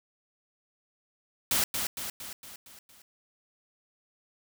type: noise with echo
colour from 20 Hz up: white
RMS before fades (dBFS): -26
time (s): 1.51-1.64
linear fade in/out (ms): 2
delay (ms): 230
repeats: 6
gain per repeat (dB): -5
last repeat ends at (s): 3.02
effects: none